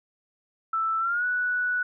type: tone with pitch glide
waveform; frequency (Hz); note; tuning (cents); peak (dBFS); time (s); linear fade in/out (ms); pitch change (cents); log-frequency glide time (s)
sine; 1323 to 1476.5; E6 to F#6; +6 to -4; -23; 0.73-1.83; 5; +190; 0.99-1.25
effects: none